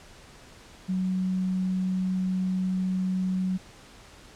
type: tone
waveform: sine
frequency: 186 Hz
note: F#3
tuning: 9 cents sharp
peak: -24 dBFS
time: 0.88-3.58 s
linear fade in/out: 20 ms
effects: pink hiss -50 dBFS RMS until 4.35 s + low-pass 8000 Hz 12 dB/octave